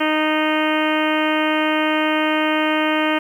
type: harmonic tone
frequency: 309.2 Hz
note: D#4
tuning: 11 cents flat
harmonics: 1 / 2 / 3 / 4 / 5 / 6 / 7 / 8 / 9 / 10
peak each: -20 / -23 / -25 / -26 / -27 / -28 / -28 / -29 / -30 / -30 dBFS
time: 0-3.19 s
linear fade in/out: 10 ms
effects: 8-bit

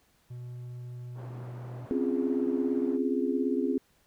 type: tone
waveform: triangle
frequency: 122.8 Hz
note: B2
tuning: 9 cents flat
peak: -36 dBFS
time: 0.3-1.86 s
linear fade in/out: 10 ms
type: band-pass noise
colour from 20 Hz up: pink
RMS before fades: -49 dBFS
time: 1.14-2.99 s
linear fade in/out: 50 ms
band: 200 to 920 Hz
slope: 12 dB/octave
type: chord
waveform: sine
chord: Db major seventh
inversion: third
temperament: just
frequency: 259.9 / 277.2 / 346.5 / 415.8 Hz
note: C4 / Db4 / F4 / Ab4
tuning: -11 / 0 / -14 / +2 cents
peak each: -29 / -32 / -32 / -32 dBFS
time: 1.91-3.78 s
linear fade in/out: 0 ms
effects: pink hiss -67 dBFS RMS until 4.06 s

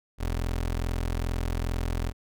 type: tone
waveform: 25% pulse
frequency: 42.4 Hz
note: E1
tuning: 50 cents sharp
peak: -23 dBFS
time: 0.18-2.13 s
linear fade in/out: 50 ms
effects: none

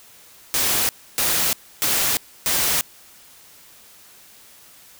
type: noise bursts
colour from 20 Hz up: white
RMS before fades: -20 dBFS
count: 4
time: 0.54-2.81 s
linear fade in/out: 0 ms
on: 350 ms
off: 290 ms
effects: white hiss -48 dBFS RMS until 4.99 s

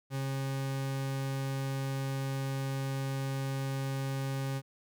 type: tone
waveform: 40% pulse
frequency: 135.4 Hz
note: C#3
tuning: 40 cents flat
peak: -31 dBFS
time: 0.1-4.62 s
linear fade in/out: 50 ms
effects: none

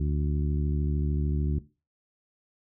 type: harmonic tone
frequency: 73.42 Hz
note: D2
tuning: in tune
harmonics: 1 / 2 / 3 / 4 / 5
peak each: -26 / -29 / -37 / -37 / -40 dBFS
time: 0-1.59 s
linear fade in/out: 5 ms
effects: noise-tail reverb RT60 0.3 s tail -17 dB re dry

